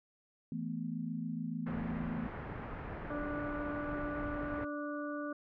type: chord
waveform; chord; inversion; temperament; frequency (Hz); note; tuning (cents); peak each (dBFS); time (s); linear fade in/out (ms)
sine; E suspended fourth; none; equal; 164.81 / 220 / 246.9; E3 / A3 / B3; 0 / 0 / 0; -40; 0.52-2.27; 2
type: low-pass noise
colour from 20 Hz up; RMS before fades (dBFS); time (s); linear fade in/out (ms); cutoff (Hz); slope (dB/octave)
pink; -43; 1.66-4.65; 10; 1900; 24
type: harmonic tone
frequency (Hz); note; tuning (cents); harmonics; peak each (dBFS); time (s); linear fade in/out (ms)
293.7; D4; 0; 1 / 2 / 4 / 5; -39 / -42 / -45 / -46; 3.1-5.33; 5
effects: none

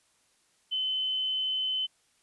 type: tone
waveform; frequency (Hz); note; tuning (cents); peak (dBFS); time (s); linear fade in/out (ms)
sine; 3046; F#7; +50; -27; 0.71-1.87; 20
effects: white hiss -68 dBFS RMS until 2.22 s + resampled to 24000 Hz

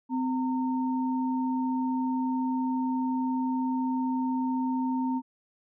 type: tone pair together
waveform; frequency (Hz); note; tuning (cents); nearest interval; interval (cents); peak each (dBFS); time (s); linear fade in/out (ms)
sine; 257.2 / 915.8; C4 / A#5; -30 / -31; octave + minor seventh; 2199; -26 / -33; 0.09-5.22; 50
effects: none

